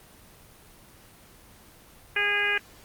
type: harmonic tone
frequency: 410 Hz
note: G#4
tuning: 22 cents flat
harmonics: 1 / 2 / 3 / 4 / 5 / 6 / 7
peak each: -35 / -37 / -36 / -25 / -28 / -27 / -33 dBFS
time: 2.16-2.58 s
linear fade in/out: 5 ms
effects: pink hiss -52 dBFS RMS until 2.84 s + Opus 24 kbps